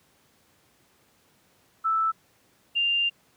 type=tone pair in turn; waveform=sine; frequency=1318 / 2793 Hz; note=E6 / F7; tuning=-1 / -1 cents; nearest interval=octave + minor second; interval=1300 cents; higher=second; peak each=-21 dBFS; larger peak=neither; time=1.84-2.12 / 2.75-3.1 s; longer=second; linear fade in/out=20 ms; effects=pink hiss -63 dBFS RMS until 3.36 s + high-pass 100 Hz 12 dB/octave